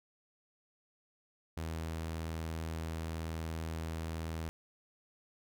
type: tone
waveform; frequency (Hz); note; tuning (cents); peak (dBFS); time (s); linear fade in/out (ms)
sawtooth; 81; E2; -30; -33; 1.57-4.49; 0
effects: none